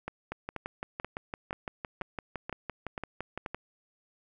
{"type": "two click trains", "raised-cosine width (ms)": 0.5, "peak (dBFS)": [-20, -20], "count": [8, 20], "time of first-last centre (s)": [[0.08, 3.462], [0.32, 3.546]], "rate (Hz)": [2.07, 5.89], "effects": []}